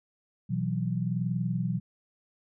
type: chord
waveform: sine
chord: B suspended fourth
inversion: none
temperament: just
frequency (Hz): 123.47 / 164.63 / 185.21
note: B2 / E3 / F#3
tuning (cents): 0 / -2 / +2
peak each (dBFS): -31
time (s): 0.49-1.8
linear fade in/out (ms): 20
effects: none